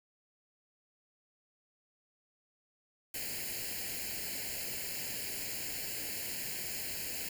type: noise with comb filter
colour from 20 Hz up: white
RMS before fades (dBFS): -39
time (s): 3.14-7.29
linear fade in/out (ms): 5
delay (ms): 0.42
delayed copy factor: +0.85
effects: none